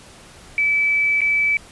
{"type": "tone with dropouts", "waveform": "sine", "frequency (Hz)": 2305, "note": "D7", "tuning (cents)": -33, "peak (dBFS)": -15, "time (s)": [0.58, 1.57], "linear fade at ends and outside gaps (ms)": 1, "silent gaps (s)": [1.207, 1.216], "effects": ["pink hiss -44 dBFS RMS until 1.71 s", "resampled to 24000 Hz"]}